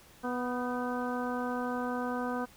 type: harmonic tone with a mistuned harmonic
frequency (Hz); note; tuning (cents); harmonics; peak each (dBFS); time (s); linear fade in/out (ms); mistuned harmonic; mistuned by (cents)
246.9; B3; 0; 1 / 2 / 3 / 4 / 5 / 6; -34 / -37 / -39 / -40 / -41 / -42; 0.23-2.46; 20; 6; +49
effects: pink hiss -57 dBFS RMS until 2.56 s